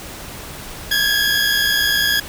20% pulse tone pair together, 1628.9 / 1689 Hz, G#6 / G#6, -34 / +29 cents, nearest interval minor second, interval 63 cents, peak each -13 dBFS, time 0.91-2.2 s, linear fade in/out 5 ms, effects pink hiss -33 dBFS RMS until 2.28 s

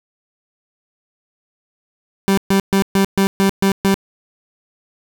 30% pulse tone bursts, 195.1 Hz, G3, 8 cents flat, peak -9 dBFS, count 8, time 2.28-3.942 s, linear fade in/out 0 ms, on 94 ms, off 130 ms, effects none

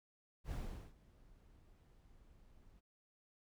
brown noise with ADSR envelope, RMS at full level -41 dBFS, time 0.44-2.81 s, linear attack 75 ms, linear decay 410 ms, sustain -23 dB, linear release 22 ms, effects none

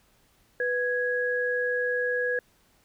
sine tone pair together, 493.9 / 1661.2 Hz, B4 / G#6, 0 / 0 cents, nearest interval octave + major sixth, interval 2100 cents, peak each -27 dBFS, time 0.6-2.39 s, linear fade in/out 2 ms, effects pink hiss -64 dBFS RMS until 2.84 s

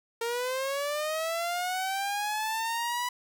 sawtooth linear sweep, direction up, 458.4 to 987.8 Hz, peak -25 dBFS, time 0.21-3.09 s, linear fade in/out 5 ms, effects none

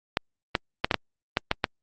clicks, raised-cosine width 0.3 ms, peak -5 dBFS, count 8, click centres 0.171 / 0.552 / 0.845 / 0.912 / 0.943 / 1.371 / 1.514 / 1.642 s, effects Opus 48 kbps

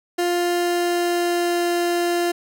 30% pulse tone with pitch glide, 350.6 to 347.4 Hz, F4 to F4, +7 to -9 cents, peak -16 dBFS, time 0.18-2.32 s, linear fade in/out 10 ms, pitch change -16 cents, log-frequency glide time 0.3-1.7 s, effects none

